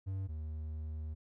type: tone pair in turn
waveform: triangle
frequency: 96 / 77.52 Hz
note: G2 / D#2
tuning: -36 / -6 cents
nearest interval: major third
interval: 370 cents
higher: first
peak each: -33 / -36 dBFS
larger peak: first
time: 0.06-0.28 / 0.28-1.15 s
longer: second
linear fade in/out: 20 ms
effects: none